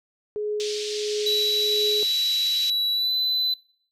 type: tone with tremolo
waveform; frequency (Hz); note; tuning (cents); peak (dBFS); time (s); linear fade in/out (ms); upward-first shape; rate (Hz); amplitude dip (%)
sine; 420.3; G#4; +21; -23; 0.36-2.03; 0; triangle; 1.5; 50
type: band-pass noise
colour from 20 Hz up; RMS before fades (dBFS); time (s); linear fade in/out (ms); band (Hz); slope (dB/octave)
pink; -33; 0.6-2.7; 0; 3200 to 5900; 24
type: tone with pitch glide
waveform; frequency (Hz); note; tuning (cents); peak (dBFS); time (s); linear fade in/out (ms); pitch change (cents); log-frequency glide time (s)
triangle; 3924 to 4011; B7 to B7; -12 to +26; -20; 1.26-3.54; 5; +38; 2.93-3.12
effects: noise-tail reverb RT60 0.6 s tail -25 dB re dry